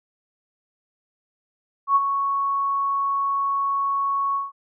sine tone with ADSR envelope, 1108.7 Hz, C#6, in tune, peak -12 dBFS, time 1.87-4.52 s, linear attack 87 ms, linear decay 33 ms, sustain -8 dB, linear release 170 ms, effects none

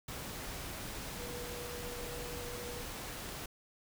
sine tone in noise, 484.4 Hz, B4, 34 cents flat, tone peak -45 dBFS, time 1.19-2.82 s, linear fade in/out 5 ms, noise pink, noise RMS -43 dBFS, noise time 0.08-3.46 s, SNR -5 dB, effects none

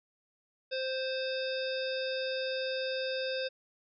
harmonic tone with a mistuned harmonic, 523.3 Hz, C5, in tune, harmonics 1 / 3 / 5 / 7 / 9 / 10, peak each -33 / -41 / -42 / -41 / -45 / -44 dBFS, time 0.71-3.49 s, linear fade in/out 20 ms, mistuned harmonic 10, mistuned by -53 cents, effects none

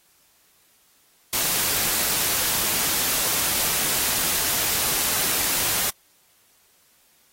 white noise, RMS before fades -23 dBFS, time 1.33-5.9 s, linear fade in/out 2 ms, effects white hiss -60 dBFS RMS until 7.32 s + AAC 48 kbps

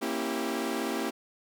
sawtooth chord, A# diminished seventh, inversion none, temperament equal with one note detuned, 233.1 / 272.7 / 329.6 / 392 Hz, A#3 / C#4 / E4 / G4, 0 / -28 / 0 / 0 cents, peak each -31 dBFS, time 0.01-1.11 s, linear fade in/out 20 ms, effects none

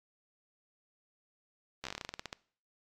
slowing click train, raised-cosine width 0.2 ms, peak -21 dBFS, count 15, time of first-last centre 1.84-2.329 s, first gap 13 ms, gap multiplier 1.14, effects noise-tail reverb RT60 0.5 s tail -22 dB re dry + AAC 64 kbps

